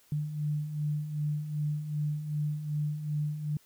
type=beating tone pair; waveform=sine; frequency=147.5 / 150.1 Hz; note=D3 / D3; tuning=+8 / +38 cents; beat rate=2.6 Hz; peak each=-37 / -30 dBFS; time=0.12-3.57 s; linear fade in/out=2 ms; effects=white hiss -63 dBFS RMS until 3.65 s